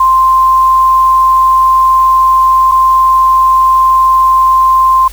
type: tone with dropouts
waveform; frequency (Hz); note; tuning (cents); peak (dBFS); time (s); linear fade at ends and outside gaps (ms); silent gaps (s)
sine; 1046.5; C6; 0; -4; 0-5.08; 5; 2.714-2.718
effects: added 50 Hz sine -27 dBFS peak until 5.12 s + white hiss -34 dBFS RMS until 5.12 s